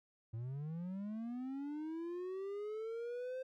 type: linear sweep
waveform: triangle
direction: up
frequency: 109 to 523.3 Hz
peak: -38 dBFS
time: 0.33-3.43 s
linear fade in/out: 10 ms
effects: none